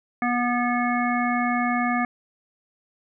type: harmonic tone with a mistuned harmonic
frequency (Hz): 242.7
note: B3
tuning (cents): -30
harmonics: 1 / 3 / 5 / 7 / 9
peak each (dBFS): -24 / -26 / -28 / -30 / -30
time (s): 0.22-2.05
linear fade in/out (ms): 2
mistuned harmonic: 7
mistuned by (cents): +23
effects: none